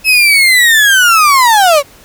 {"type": "linear sweep", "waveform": "35% pulse", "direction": "down", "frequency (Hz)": [2600, 540], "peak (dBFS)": -3, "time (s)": [0.04, 1.83], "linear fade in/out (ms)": 50, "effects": ["pink hiss -40 dBFS RMS until 2.04 s"]}